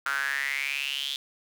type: tone with high-pass filter sweep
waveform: sawtooth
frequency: 138.9 Hz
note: C#3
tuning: 4 cents sharp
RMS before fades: -30 dBFS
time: 0.06-1.16 s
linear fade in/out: 0 ms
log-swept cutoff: 1400 to 3500 Hz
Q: 8.4
effects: none